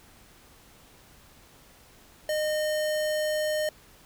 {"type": "tone", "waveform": "square", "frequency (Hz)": 612, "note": "D#5", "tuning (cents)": -29, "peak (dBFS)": -26, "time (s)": [2.29, 3.69], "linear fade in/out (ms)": 2, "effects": ["pink hiss -55 dBFS RMS until 4.05 s"]}